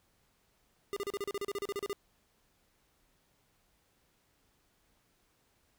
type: tone bursts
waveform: square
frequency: 402.9 Hz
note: G4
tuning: 48 cents sharp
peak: -34 dBFS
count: 15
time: 0.93-1.93 s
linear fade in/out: 0 ms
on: 34 ms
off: 35 ms
effects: pink hiss -72 dBFS RMS until 5.78 s